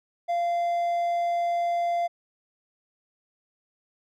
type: tone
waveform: triangle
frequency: 691 Hz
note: F5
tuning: 19 cents flat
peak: -21 dBFS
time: 0.28-2.08 s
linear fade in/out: 20 ms
effects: none